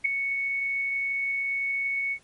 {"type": "tone with ADSR envelope", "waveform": "sine", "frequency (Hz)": 2217, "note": "C#7", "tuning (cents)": 0, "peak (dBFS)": -16, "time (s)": [0.04, 2.19], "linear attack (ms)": 15, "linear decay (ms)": 3, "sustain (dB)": -9, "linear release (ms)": 70, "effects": ["pink hiss -60 dBFS RMS until 2.23 s", "MP3 48 kbps"]}